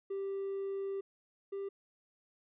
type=tone pair in turn; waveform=triangle; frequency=392 / 395 Hz; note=G4 / G4; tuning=0 / +13 cents; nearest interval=unison; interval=13 cents; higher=second; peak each=-32 / -34 dBFS; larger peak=first; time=0.1-1.01 / 1.52-1.69 s; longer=first; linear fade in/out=10 ms; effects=tanh soft clip ceiling -30 dBFS + resampled to 8000 Hz